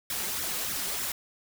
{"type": "noise with flanger", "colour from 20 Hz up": "white", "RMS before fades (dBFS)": -32, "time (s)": [0.1, 1.12], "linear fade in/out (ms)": 2, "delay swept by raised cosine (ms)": [0.52, 5.62], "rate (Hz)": 3.3, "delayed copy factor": 0.8, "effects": []}